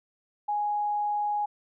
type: tone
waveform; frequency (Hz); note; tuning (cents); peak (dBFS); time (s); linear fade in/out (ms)
sine; 830.6; G#5; 0; -25; 0.48-1.46; 10
effects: none